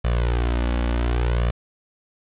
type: tone with flanger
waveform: sawtooth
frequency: 59.2 Hz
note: A#1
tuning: 27 cents sharp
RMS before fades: -21 dBFS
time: 0.04-1.51 s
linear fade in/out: 10 ms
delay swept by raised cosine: 1.7 to 3.6 ms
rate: 0.68 Hz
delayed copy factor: +0.85
effects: resampled to 8000 Hz + 7-bit